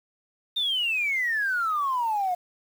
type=exponential sweep; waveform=sine; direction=down; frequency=3673 to 702 Hz; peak=-22 dBFS; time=0.56-2.35 s; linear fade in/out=10 ms; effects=tanh soft clip ceiling -19 dBFS + 8-bit